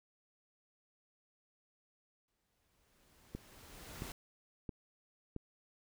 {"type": "noise with exponential growth", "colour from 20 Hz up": "pink", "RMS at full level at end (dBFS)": -46, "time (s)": [2.28, 4.12], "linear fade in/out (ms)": 2, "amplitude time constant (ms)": 400}
{"type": "click train", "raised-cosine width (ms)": 3, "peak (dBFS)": -28, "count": 4, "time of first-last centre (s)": [3.35, 5.363], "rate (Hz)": 1.49}
{"effects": []}